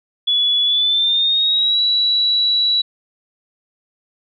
sine tone with pitch glide, 3414 to 3922 Hz, G#7 to B7, +47 to -13 cents, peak -13 dBFS, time 0.27-2.82 s, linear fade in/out 10 ms, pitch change +240 cents, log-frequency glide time 0.65-1.81 s, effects none

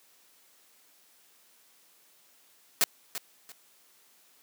white noise with echo, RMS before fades -23 dBFS, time 2.81-2.84 s, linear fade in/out 0 ms, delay 340 ms, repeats 2, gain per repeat -12 dB, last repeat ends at 3.52 s, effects white hiss -62 dBFS RMS until 4.42 s + high-pass 200 Hz 12 dB/octave

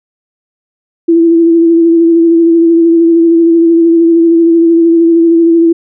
sine tone with vibrato, 333.4 Hz, E4, 20 cents sharp, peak -3 dBFS, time 1.08-5.73 s, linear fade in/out 10 ms, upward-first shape sine, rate 13 Hz, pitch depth 25 cents each way, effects none

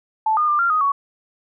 sine tone with pitch steps, 875 / 1219 / 1193 / 1383 / 1248 / 1118 Hz, A5 / D#6 / D6 / F6 / D#6 / C#6, -10 / -36 / +27 / -17 / +5 / +14 cents, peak -15 dBFS, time 0.26-0.92 s, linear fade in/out 5 ms, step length 110 ms, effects none

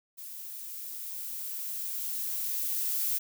violet noise with level ramp, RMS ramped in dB -43 to -29 dBFS, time 0.17-3.19 s, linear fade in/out 20 ms, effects none

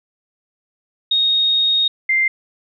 sine tone pair in turn, 3729 / 2093 Hz, A#7 / C7, 0 / 0 cents, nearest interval minor seventh, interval 1000 cents, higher first, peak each -13 dBFS, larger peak neither, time 1.11-1.88 / 2.09-2.28 s, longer first, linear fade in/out 5 ms, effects none

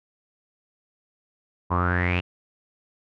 sawtooth tone with low-pass filter sweep, 88.9 Hz, F2, 31 cents sharp, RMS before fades -23 dBFS, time 1.7-2.21 s, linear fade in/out 20 ms, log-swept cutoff 1000 to 2800 Hz, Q 9.5, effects none

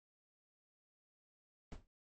brown noise with exponential decay, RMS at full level -39 dBFS, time 1.72-1.87 s, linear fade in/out 1 ms, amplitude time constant 31 ms, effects MP3 32 kbps

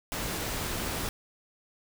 pink noise, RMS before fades -33 dBFS, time 0.12-1.09 s, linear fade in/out 0 ms, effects none

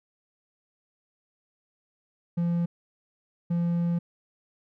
triangle tone bursts at uneven times, 171.5 Hz, F3, 31 cents flat, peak -21 dBFS, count 2, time 2.37-2.66 / 3.5-3.99 s, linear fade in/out 10 ms, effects none

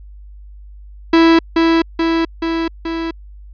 45% pulse tone with echo, 329.6 Hz, E4, in tune, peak -7 dBFS, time 1.13-1.39 s, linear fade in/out 5 ms, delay 430 ms, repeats 4, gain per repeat -3 dB, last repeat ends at 3.11 s, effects added 50 Hz sine -34 dBFS peak until 3.53 s + resampled to 11025 Hz

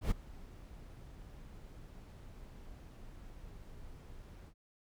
brown noise with ADSR envelope, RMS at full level -30 dBFS, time 0.01-4.54 s, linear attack 100 ms, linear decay 14 ms, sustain -21 dB, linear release 73 ms, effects none

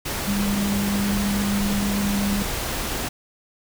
sine tone in noise, 201.5 Hz, G3, 48 cents sharp, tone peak -21 dBFS, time 0.27-2.43 s, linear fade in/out 10 ms, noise pink, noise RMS -27 dBFS, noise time 0.05-3.09 s, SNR +3 dB, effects none

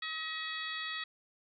harmonic tone with a mistuned harmonic, 637 Hz, D#5, 41 cents sharp, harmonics 2 / 3 / 4 / 5 / 6 / 7, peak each -44 / -40 / -46 / -43 / -45 / -49 dBFS, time 0.02-1.04 s, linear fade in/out 5 ms, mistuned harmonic 5, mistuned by +94 cents, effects none

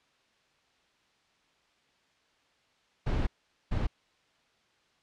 brown noise bursts at uneven times, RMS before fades -28 dBFS, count 2, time 3.06-3.27 / 3.71-3.87 s, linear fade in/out 10 ms, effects white hiss -68 dBFS RMS until 5.02 s + low-pass 4000 Hz 12 dB/octave

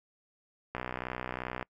click train, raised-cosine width 0.5 ms, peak -20 dBFS, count 56, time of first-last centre 0.75-1.627 s, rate 62.7 Hz, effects noise-tail reverb RT60 0.1 s tail -26 dB re dry

